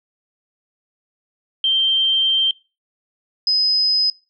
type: tone pair in turn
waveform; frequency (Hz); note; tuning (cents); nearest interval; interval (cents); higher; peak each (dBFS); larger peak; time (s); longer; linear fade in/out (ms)
sine; 3144 / 5040; G7 / D#8; +4 / +21; minor sixth; 817; second; -14; neither; 1.64-2.51 / 3.47-4.1; first; 2
effects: noise-tail reverb RT60 0.3 s tail -22 dB re dry